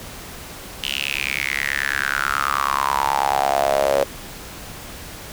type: tone with high-pass filter sweep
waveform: sawtooth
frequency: 69.3 Hz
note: C#2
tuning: in tune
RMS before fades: -21 dBFS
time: 0.83-4.04 s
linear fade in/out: 0 ms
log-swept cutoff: 3000 to 540 Hz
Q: 7.4
effects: pink hiss -36 dBFS RMS until 5.32 s